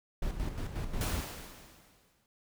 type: noise with tremolo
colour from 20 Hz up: brown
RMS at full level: -33 dBFS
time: 0.22-1.21 s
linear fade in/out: 5 ms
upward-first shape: square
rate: 5.6 Hz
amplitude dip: 55%
type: noise with exponential decay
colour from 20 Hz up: pink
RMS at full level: -34 dBFS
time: 1.01-2.26 s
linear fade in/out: 1 ms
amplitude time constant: 270 ms
effects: none